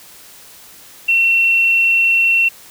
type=tone; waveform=sine; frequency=2715 Hz; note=F7; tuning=50 cents flat; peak=-10 dBFS; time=1.08-2.49 s; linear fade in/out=10 ms; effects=white hiss -41 dBFS RMS until 2.7 s